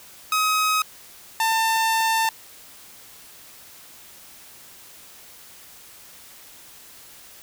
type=tone pair in turn; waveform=sawtooth; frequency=1267 / 895.9 Hz; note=D#6 / A5; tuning=+31 / +31 cents; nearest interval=tritone; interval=600 cents; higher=first; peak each=-15 dBFS; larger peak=neither; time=0.32-0.82 / 1.4-2.29 s; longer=second; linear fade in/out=2 ms; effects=white hiss -46 dBFS RMS until 7.42 s